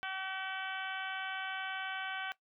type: harmonic tone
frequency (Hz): 381.2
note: G4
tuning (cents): -48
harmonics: 2 / 3 / 4 / 5 / 6 / 7 / 8 / 9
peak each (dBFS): -43 / -46 / -40 / -51 / -46 / -51 / -46 / -54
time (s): 0.03-2.32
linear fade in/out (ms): 0
effects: noise-tail reverb RT60 0.1 s tail -17 dB re dry